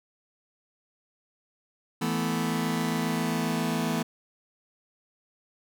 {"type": "chord", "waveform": "sawtooth", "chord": "E suspended fourth", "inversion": "none", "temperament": "just", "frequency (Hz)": [164.81, 219.8, 247.2], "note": ["E3", "A3", "B3"], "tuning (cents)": [0, -2, 2], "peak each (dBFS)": -26, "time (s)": [2.01, 4.03], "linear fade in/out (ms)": 10, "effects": []}